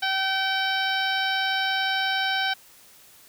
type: harmonic tone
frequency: 769 Hz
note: G5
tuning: 33 cents flat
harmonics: 1 / 2 / 3 / 4 / 5 / 6 / 7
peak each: -28 / -26 / -33 / -30 / -32 / -37 / -36 dBFS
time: 0.02-2.54 s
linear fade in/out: 10 ms
effects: white hiss -52 dBFS RMS until 3.28 s